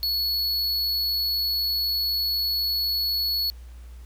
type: tone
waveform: square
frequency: 4392 Hz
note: C#8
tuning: 17 cents flat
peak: -23 dBFS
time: 0.03-3.5 s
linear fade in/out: 0 ms
effects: added 60 Hz sine -39 dBFS peak until 4.05 s + pink hiss -57 dBFS RMS until 4.05 s